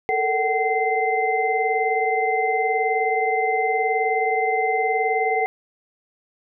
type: tone cluster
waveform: sine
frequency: 438.5 / 457.6 / 756 / 2073 Hz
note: A4 / A#4 / F#5 / C7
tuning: -6 / -32 / +37 / -17 cents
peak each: -25 / -27 / -21 / -25 dBFS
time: 0.09-5.46 s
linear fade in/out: 0 ms
effects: none